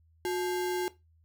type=tone with sample-and-hold; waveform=sine; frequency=361.7 Hz; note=F#4; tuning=39 cents flat; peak=-28 dBFS; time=0.25-0.88 s; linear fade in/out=0 ms; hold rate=1225 Hz; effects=noise-tail reverb RT60 0.2 s tail -17 dB re dry + added 81 Hz sine -61 dBFS peak until 1.24 s